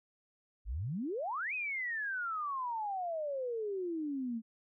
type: exponential two-way sweep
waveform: sine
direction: up then down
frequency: 46.53 to 2563 to 219.2 Hz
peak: -34 dBFS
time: 0.65-4.42 s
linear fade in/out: 50 ms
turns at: 1.54 s
effects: none